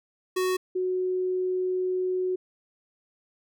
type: tone pair in turn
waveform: square / sine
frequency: 370 / 368.5 Hz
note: F#4 / F#4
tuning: 0 / -7 cents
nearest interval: unison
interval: 7 cents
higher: first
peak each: -24 dBFS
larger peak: neither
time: 0.36-0.57 / 0.75-2.36 s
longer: second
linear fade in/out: 10 ms
effects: none